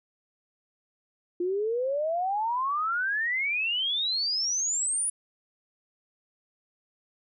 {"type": "exponential sweep", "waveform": "sine", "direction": "up", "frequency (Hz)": [345.1, 9940], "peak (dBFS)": -25, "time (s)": [1.4, 5.1], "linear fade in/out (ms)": 5, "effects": []}